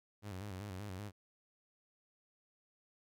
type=tone with vibrato; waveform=sawtooth; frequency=98 Hz; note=G2; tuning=in tune; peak=-39 dBFS; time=0.22-1.12 s; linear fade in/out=50 ms; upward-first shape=square; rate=5.2 Hz; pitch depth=95 cents each way; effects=none